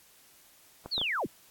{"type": "clicks", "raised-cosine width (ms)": 1, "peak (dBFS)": -25, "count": 3, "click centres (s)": [0.86, 0.98, 1.015]}
{"type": "linear sweep", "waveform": "sine", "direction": "down", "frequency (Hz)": [4611, 42.48], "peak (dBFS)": -28, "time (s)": [0.91, 1.27], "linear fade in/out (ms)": 20}
{"effects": ["white hiss -59 dBFS RMS until 1.5 s", "AAC 64 kbps"]}